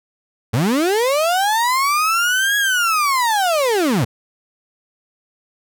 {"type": "linear two-way sweep", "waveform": "35% pulse", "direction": "up then down", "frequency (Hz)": [98, 1673, 98], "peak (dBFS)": -13, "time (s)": [0.53, 4.05], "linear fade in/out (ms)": 10, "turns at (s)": 2.57, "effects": []}